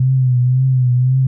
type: tone with vibrato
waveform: sine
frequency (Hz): 127.7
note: C3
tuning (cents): -42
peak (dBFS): -10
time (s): 0-1.27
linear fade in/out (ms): 5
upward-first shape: triangle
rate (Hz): 1.9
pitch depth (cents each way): 67
effects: none